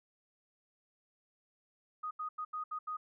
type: tone bursts at uneven times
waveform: sine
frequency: 1244.5 Hz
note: D#6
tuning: in tune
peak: -36 dBFS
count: 6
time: 2.03-2.11 / 2.19-2.29 / 2.38-2.45 / 2.53-2.64 / 2.71-2.79 / 2.87-2.97 s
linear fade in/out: 10 ms
effects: none